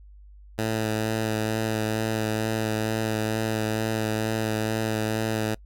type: tone with vibrato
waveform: 10% pulse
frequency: 110 Hz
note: A2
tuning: in tune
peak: -16 dBFS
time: 0.58-5.55 s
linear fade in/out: 10 ms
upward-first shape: sine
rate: 2.2 Hz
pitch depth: 18 cents each way
effects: noise-tail reverb RT60 0.1 s tail -25 dB re dry + added 50 Hz sine -45 dBFS peak until 5.65 s